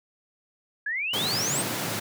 sine exponential sweep, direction up, 1644 to 8700 Hz, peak -26 dBFS, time 0.86-1.62 s, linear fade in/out 5 ms
pink high-pass noise, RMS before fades -30 dBFS, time 1.13-2 s, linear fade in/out 10 ms, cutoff 100 Hz, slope 96 dB/octave
effects none

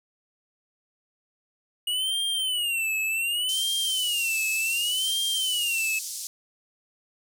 square tone with vibrato, 2882 Hz, F#7, 46 cents flat, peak -25 dBFS, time 1.87-5.99 s, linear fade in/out 5 ms, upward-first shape sine, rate 0.67 Hz, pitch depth 180 cents each way
pink band-pass noise, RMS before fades -35 dBFS, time 3.49-6.27 s, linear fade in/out 0 ms, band 5000 to 12000 Hz, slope 24 dB/octave
effects none

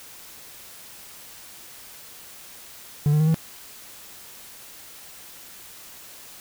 triangle tone with pitch steps, 146.7 / 151.35 / 156.14 / 161.09 Hz, D3 / D#3 / D#3 / E3, -2 / -48 / +6 / -40 cents, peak -14 dBFS, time 3.06-3.344 s, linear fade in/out 0 ms, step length 71 ms, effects white hiss -44 dBFS RMS until 6.4 s

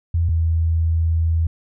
sine tone pair in turn, 84 / 81.94 Hz, E2 / E2, +33 / -10 cents, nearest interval unison, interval 43 cents, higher first, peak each -15 dBFS, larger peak neither, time 0.14-0.29 / 0.29-1.47 s, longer second, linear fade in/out 5 ms, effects none

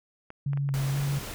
clicks, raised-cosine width 0.5 ms, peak -27 dBFS, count 8, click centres 0.304 / 0.533 / 0.574 / 0.69 / 0.74 / 0.897 / 0.974 / 1.018 s
sine tone with vibrato, 138.59 Hz, C#3, in tune, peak -25 dBFS, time 0.46-1.19 s, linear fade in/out 5 ms, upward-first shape square, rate 2.1 Hz, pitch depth 23 cents each way
pink noise, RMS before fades -38 dBFS, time 0.74-1.34 s, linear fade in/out 0 ms
effects none

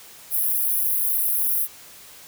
white high-pass noise, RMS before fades -22 dBFS, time 0.3-1.68 s, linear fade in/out 50 ms, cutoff 10000 Hz, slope 96 dB/octave, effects white hiss -45 dBFS RMS until 2.27 s

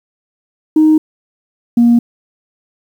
sine tone pair in turn, 311.1 / 236.7 Hz, D#4 / A#3, 0 / +27 cents, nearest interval perfect fourth, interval 473 cents, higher first, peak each -4 dBFS, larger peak neither, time 0.76-0.98 / 1.77-1.99 s, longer neither, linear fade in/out 5 ms, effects tanh soft clip ceiling -2 dBFS + 7-bit

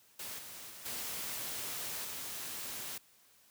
white noise with level steps, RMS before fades -43 / -48 / -50 / -40 / -42 dBFS, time 0.19-2.98 s, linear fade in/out 5 ms, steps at 0.38 / 0.69 / 0.85 / 2.04 s, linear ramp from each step 10 ms, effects white hiss -65 dBFS RMS until 3.5 s + high-pass 60 Hz 12 dB/octave

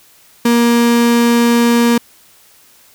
35% pulse tone, 236 Hz, A#3, 22 cents sharp, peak -7 dBFS, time 0.45-1.98 s, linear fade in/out 5 ms, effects white hiss -47 dBFS RMS until 2.94 s

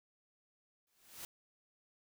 white noise with exponential growth, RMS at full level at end -44 dBFS, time 0.87-1.25 s, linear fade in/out 1 ms, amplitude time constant 82 ms, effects none

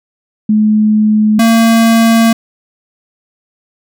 sine / square tone pair in turn, 213.8 / 227.6 Hz, A3 / A#3, -49 / -41 cents, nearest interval minor second, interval 108 cents, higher second, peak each -6 dBFS, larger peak neither, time 0.49-1.39 / 1.39-2.33 s, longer second, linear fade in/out 5 ms, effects none

